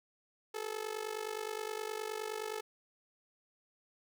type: tone with amplitude modulation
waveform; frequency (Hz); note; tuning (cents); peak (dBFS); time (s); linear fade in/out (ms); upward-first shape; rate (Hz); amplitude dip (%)
sawtooth; 433.2; A4; -27; -30; 0.54-2.61; 10; sine; 49.6; 85
effects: none